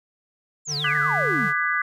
sine exponential sweep, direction down, 7459 to 162.5 Hz, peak -25 dBFS, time 0.65-1.5 s, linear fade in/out 50 ms
square tone with vibrato, 146.83 Hz, D3, in tune, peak -31 dBFS, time 0.67-1.54 s, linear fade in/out 50 ms, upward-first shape triangle, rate 8 Hz, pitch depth 56 cents each way
sine chord, G# half-diminished seventh, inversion second, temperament just, 1196.1 / 1495.1 / 1661.2 / 1993.5 Hz, D6 / F#6 / G#6 / B6, +31 / +18 / 0 / +16 cents, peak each -26 dBFS, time 0.84-1.82 s, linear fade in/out 5 ms
effects none

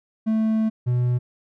triangle tone pair in turn, 220 / 123.16 Hz, A3 / B2, 0 / -4 cents, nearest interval minor seventh, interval 1004 cents, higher first, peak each -16 / -16 dBFS, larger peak neither, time 0.26-0.7 / 0.86-1.19 s, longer first, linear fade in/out 20 ms, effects none

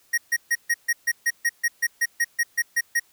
square tone bursts, 1879 Hz, A#6, 13 cents sharp, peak -19 dBFS, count 16, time 0.13-2.998 s, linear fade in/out 10 ms, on 48 ms, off 140 ms, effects white hiss -60 dBFS RMS until 3.12 s

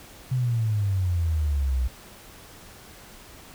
sine exponential sweep, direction down, 130.81 to 61 Hz, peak -21 dBFS, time 0.31-1.88 s, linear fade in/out 10 ms, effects pink hiss -47 dBFS RMS until 3.54 s

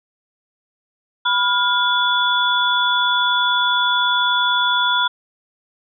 sine tone cluster, 984 / 1415 / 3434 Hz, B5 / F6 / A7, -7 / +22 / -43 cents, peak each -19 dBFS, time 1.25-5.08 s, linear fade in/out 10 ms, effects none

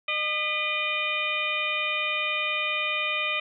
harmonic tone with a mistuned harmonic, 610 Hz, D#5, 34 cents flat, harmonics 1 / 2 / 3 / 4 / 5 / 6, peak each -36 / -33 / -35 / -27 / -33 / -36 dBFS, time 0.08-3.4 s, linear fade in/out 5 ms, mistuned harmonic 3, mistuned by +150 cents, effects none

